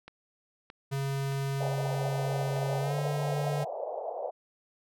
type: click train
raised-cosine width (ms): 0.3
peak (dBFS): -29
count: 5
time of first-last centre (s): 0.08-2.564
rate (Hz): 1.61
type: tone with pitch glide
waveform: square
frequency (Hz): 137.4 to 145.57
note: C#3 to D3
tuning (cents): -15 to -15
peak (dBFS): -30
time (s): 0.91-3.65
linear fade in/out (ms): 20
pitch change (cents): +100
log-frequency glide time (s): 2.8-2.95
type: band-pass noise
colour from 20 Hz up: pink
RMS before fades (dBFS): -36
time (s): 1.6-4.31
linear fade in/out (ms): 10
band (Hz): 500 to 780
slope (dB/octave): 48
effects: none